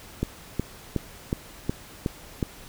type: click train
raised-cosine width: 3 ms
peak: -11 dBFS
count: 7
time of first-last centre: 0.23-2.428 s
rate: 2.73 Hz
effects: pink hiss -46 dBFS RMS until 2.68 s

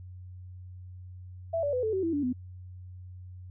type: tone with pitch steps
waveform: sine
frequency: 662 / 576.3 / 501.7 / 436.8 / 380.2 / 331 / 288.2 / 250.9 Hz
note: E5 / D5 / B4 / A4 / F#4 / E4 / D4 / B3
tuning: +7 / -33 / +27 / -13 / +47 / +7 / -33 / +28 cents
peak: -26 dBFS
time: 1.53-2.33 s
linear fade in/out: 10 ms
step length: 100 ms
effects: added 91 Hz sine -42 dBFS peak until 3.5 s

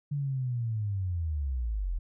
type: linear sweep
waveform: sine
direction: down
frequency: 146.5 to 38.91 Hz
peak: -28 dBFS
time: 0.11-1.99 s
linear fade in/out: 10 ms
effects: none

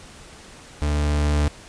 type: tone with level ramp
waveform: 40% pulse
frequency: 73.9 Hz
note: D2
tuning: 11 cents sharp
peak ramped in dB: -19 to -16 dBFS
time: 0.82-1.48 s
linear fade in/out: 0 ms
effects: pink hiss -44 dBFS RMS until 1.68 s + resampled to 22050 Hz

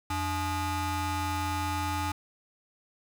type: ring-modulated tone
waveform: 30% pulse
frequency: 383 Hz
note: G4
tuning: 40 cents flat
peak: -23 dBFS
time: 0.1-2.12 s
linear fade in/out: 5 ms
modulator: 470 Hz
effects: none

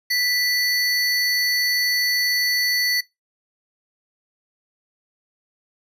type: tone pair together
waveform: square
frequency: 1975.5 / 4459 Hz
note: B6 / C#8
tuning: 0 / +9 cents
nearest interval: octave + major second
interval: 1409 cents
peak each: -22 dBFS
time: 0.1-3.01 s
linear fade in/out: 10 ms
effects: noise-tail reverb RT60 0.2 s tail -21 dB re dry + resampled to 32000 Hz

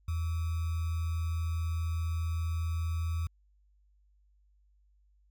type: tone with sample-and-hold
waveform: sine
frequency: 82.41 Hz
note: E2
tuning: in tune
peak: -29 dBFS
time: 0.08-3.27 s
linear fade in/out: 5 ms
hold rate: 1225 Hz
effects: added 50 Hz sine -63 dBFS peak until 5.3 s

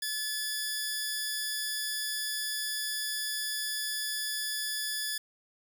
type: tone pair together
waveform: 15% pulse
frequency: 1724 / 4876 Hz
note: A6 / D#8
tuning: -36 / -36 cents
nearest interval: octave + tritone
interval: 1800 cents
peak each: -28 / -28 dBFS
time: 0.02-5.18 s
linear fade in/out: 5 ms
effects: none

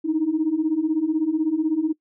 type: beating tone pair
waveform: sine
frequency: 303.3 / 319.3 Hz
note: D#4 / D#4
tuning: -44 / +45 cents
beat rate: 16 Hz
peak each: -23 / -20 dBFS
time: 0.04-1.93 s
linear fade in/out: 20 ms
effects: noise-tail reverb RT60 0.1 s tail -22 dB re dry + tanh soft clip ceiling -12 dBFS

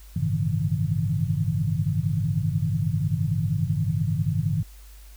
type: tone cluster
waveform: sine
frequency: 97.5 / 109.6 / 138.4 / 154.2 / 164.6 Hz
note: G2 / A2 / C#3 / D#3 / E3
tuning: -9 / -6 / -2 / -15 / -2 cents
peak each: -28 dBFS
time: 0.16-4.63 s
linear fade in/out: 5 ms
effects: added 50 Hz sine -43 dBFS peak until 5.16 s + white hiss -54 dBFS RMS until 5.16 s

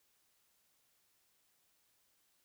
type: silence
effects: white hiss -75 dBFS RMS until 2.44 s

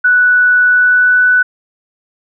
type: tone with pitch glide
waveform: sine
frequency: 1480 to 1491.2 Hz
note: F#6 to F#6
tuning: 0 to +13 cents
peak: -6 dBFS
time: 0.04-1.43 s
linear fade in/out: 10 ms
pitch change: +13 cents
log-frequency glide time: 0.66-1.24 s
effects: none

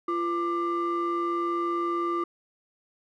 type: ring-modulated tone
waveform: triangle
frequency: 420.7 Hz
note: G#4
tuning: 22 cents sharp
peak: -20 dBFS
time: 0.08-2.24 s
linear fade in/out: 5 ms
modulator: 764 Hz
effects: none

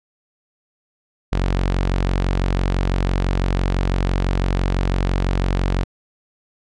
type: tone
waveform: sawtooth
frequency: 45.98 Hz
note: F#1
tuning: 10 cents flat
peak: -13 dBFS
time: 1.32-5.84 s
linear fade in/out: 10 ms
effects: low-pass 5000 Hz 12 dB/octave

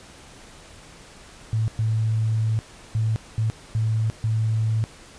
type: tone bursts at uneven times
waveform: sine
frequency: 110.5 Hz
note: A2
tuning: 8 cents sharp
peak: -19 dBFS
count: 6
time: 1.53-1.68 / 1.79-2.59 / 2.95-3.16 / 3.38-3.5 / 3.75-4.1 / 4.24-4.84 s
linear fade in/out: 0 ms
effects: pink hiss -46 dBFS RMS until 5.18 s + resampled to 22050 Hz

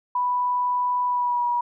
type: tone with pitch glide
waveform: sine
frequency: 987.8 to 964.7 Hz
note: B5 to B5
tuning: 0 to -41 cents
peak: -20 dBFS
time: 0.15-1.61 s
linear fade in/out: 5 ms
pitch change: -41 cents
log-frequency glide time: 1.06-1.46 s
effects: none

